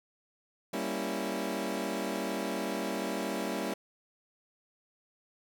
20% pulse chord, G diminished seventh, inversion none, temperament equal, 196 / 233.1 / 277.2 / 329.6 Hz, G3 / Bb3 / Db4 / Fb4, 0 / 0 / 0 / 0 cents, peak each -32 / -33 / -33 / -33 dBFS, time 0.73-3.74 s, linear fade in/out 5 ms, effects none

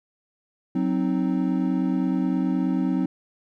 triangle chord, C diminished, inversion second, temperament equal, 185 / 261.6 / 311.1 Hz, Gb3 / C4 / Eb4, 0 / 0 / 0 cents, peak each -23 / -22 / -25 dBFS, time 0.75-3.06 s, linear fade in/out 5 ms, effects none

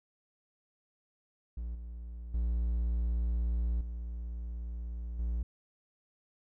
triangle tone with level steps, 58.27 Hz, A#1, in tune, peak -33 / -38 / -26 / -34 / -28 dBFS, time 1.57-5.43 s, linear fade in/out 5 ms, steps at 1.75 / 2.34 / 3.81 / 5.19 s, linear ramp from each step 2 ms, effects none

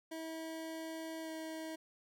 25% pulse tone with pitch glide, 322.6 to 319.3 Hz, E4 to D#4, -37 to +45 cents, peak -38 dBFS, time 0.11-1.76 s, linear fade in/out 10 ms, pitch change -18 cents, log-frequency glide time 1.22-1.3 s, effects none

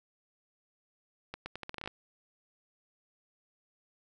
accelerating click train, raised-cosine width 0.3 ms, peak -23 dBFS, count 11, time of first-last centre 1.34-1.876 s, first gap 120 ms, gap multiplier 0.8, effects none

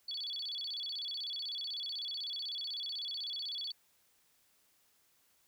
sine tone with vibrato, 3900 Hz, B7, 23 cents flat, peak -37 dBFS, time 0.08-3.72 s, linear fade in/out 5 ms, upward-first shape square, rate 16 Hz, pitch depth 240 cents each way, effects white hiss -71 dBFS RMS until 5.47 s

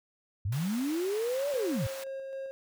sine linear two-way sweep, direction up then down, 87 to 587.3 to 87 Hz, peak -28 dBFS, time 0.45-1.87 s, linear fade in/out 5 ms, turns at 1.5 s
pink high-pass noise, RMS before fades -44 dBFS, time 0.52-2.04 s, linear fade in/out 5 ms, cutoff 730 Hz, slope 12 dB/octave
triangle tone with tremolo, 538 Hz, C5, 48 cents sharp, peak -33 dBFS, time 1.54-2.51 s, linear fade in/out 0 ms, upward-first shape square, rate 3.8 Hz, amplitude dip 25%
effects none

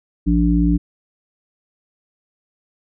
harmonic tone, 58.27 Hz, A#1, in tune, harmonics 1 / 3 / 5, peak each -17 / -17 / -17 dBFS, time 0.26-0.78 s, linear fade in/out 20 ms, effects none

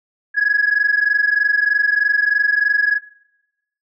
sine tone pair together, 1661.2 / 1684.4 Hz, G#6 / G#6, 0 / +24 cents, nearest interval unison, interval 24 cents, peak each -15 dBFS, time 0.34-3 s, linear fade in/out 50 ms, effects noise-tail reverb RT60 0.9 s tail -21 dB re dry + tanh soft clip ceiling -8 dBFS

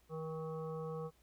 harmonic tone with a mistuned harmonic, 159 Hz, D#3, 38 cents sharp, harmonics 1 / 3 / 5 / 7 / 8, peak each -43 / -42 / -54 / -51 / -57 dBFS, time 0.09-1.11 s, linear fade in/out 50 ms, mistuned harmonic 8, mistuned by +21 cents, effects added 60 Hz sine -70 dBFS peak until 1.22 s + pink hiss -72 dBFS RMS until 1.22 s

